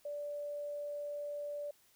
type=tone; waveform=sine; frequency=583 Hz; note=D5; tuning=13 cents flat; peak=-38 dBFS; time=0.05-1.71 s; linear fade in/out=5 ms; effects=white hiss -68 dBFS RMS until 1.95 s